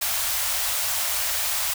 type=band-stop noise; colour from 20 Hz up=white; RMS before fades=-25 dBFS; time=0.01-1.74 s; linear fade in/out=10 ms; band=100 to 570 Hz; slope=48 dB/octave; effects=none